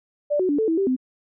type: tone with pitch steps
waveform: sine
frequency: 587 / 370.2 / 289.8 / 440.2 / 325.9 / 390.8 / 256.6 Hz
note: D5 / F#4 / D4 / A4 / E4 / G4 / C4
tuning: -1 / +1 / -23 / +1 / -20 / -5 / -34 cents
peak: -18 dBFS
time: 0.3-0.965 s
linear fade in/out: 20 ms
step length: 95 ms
effects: none